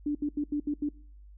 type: tone bursts at uneven times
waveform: sine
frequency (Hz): 293.7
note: D4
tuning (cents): 0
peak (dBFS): -26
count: 6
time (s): 0.06-0.15 / 0.22-0.29 / 0.37-0.44 / 0.52-0.6 / 0.67-0.74 / 0.82-0.89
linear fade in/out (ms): 5
effects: noise-tail reverb RT60 0.6 s tail -25 dB re dry + added 50 Hz sine -48 dBFS peak until 1.37 s